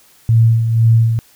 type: tone with tremolo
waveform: sine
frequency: 114 Hz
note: A#2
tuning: 38 cents flat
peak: -6 dBFS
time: 0.29-1.19 s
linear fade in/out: 0 ms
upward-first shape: sine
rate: 2 Hz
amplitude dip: 55%
effects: white hiss -49 dBFS RMS until 1.35 s